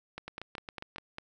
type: two click trains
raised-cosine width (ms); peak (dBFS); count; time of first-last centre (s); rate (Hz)
0.3; -23 / -24; 6 / 6; 0.18-1.184 / 0.28-0.96; 4.98 / 7.35
effects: none